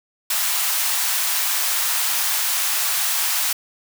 white high-pass noise, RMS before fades -21 dBFS, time 0.3-3.53 s, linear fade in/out 5 ms, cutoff 750 Hz, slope 24 dB/octave, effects none

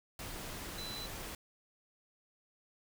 sine tone in noise, 4002 Hz, B7, 22 cents sharp, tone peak -43 dBFS, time 0.78-1.06 s, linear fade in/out 2 ms, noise pink, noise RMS -44 dBFS, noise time 0.19-1.35 s, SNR -2 dB, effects none

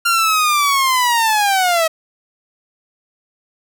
sawtooth linear sweep, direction down, 1396.9 to 634 Hz, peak -9 dBFS, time 0.05-1.88 s, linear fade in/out 10 ms, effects none

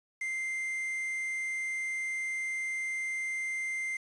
triangle tone with quantisation, 2090 Hz, C7, 2 cents flat, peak -30 dBFS, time 0.21-3.97 s, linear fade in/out 5 ms, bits 8, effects resampled to 24000 Hz

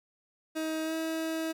30% pulse tone with pitch glide, 316.6 to 322.1 Hz, D#4 to E4, +30 to -40 cents, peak -28 dBFS, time 0.55-1.53 s, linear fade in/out 20 ms, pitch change +30 cents, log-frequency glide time 0.84-0.94 s, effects none

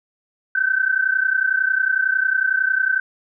sine tone pair together, 1520 / 1551 Hz, F#6 / G6, +46 / -19 cents, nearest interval unison, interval 35 cents, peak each -19 dBFS, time 0.55-3 s, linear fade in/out 5 ms, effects none

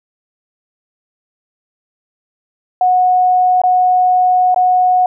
sine tone with dropouts, 732 Hz, F#5, 19 cents flat, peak -8 dBFS, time 2.81-5.06 s, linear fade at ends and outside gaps 2 ms, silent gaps 3.617-3.636 / 4.545-4.561 s, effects none

